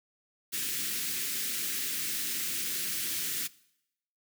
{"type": "band-stop noise", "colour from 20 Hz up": "white", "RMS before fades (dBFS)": -33, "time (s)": [0.52, 3.48], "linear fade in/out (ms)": 20, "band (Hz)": [370, 1600], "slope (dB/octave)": 24, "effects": ["noise-tail reverb RT60 0.8 s tail -21 dB re dry", "high-pass 150 Hz 12 dB/octave"]}